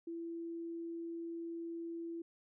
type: tone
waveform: sine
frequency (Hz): 334.9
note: E4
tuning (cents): +27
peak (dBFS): -40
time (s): 0.07-2.22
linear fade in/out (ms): 5
effects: none